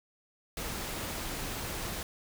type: noise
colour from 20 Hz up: pink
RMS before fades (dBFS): -37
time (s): 0.57-2.03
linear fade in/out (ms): 2
effects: none